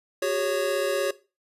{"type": "chord", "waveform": "square", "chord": "F# suspended second", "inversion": "none", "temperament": "equal with one note detuned", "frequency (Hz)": [370, 406.5, 554.4], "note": ["F#4", "G#4", "C#5"], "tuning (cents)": [0, -37, 0], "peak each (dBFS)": [-30, -31, -26], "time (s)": [0.22, 1.11], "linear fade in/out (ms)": 5, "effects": ["noise-tail reverb RT60 0.3 s tail -18 dB re dry", "resampled to 32000 Hz"]}